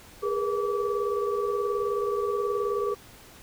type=tone cluster; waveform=sine; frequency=409.5 / 469.5 / 488.3 / 1153 Hz; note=G#4 / A#4 / B4 / D6; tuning=-24 / +12 / -20 / -32 cents; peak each=-27 / -31 / -35 / -32 dBFS; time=0.22-2.95 s; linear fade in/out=20 ms; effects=pink hiss -50 dBFS RMS until 3.42 s